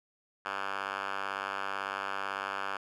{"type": "tone with band-pass filter", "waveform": "5% pulse", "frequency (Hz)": 98, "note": "G2", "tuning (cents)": 0, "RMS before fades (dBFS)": -36, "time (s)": [0.45, 2.77], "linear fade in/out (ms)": 5, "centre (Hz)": 1600, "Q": 2.4, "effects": []}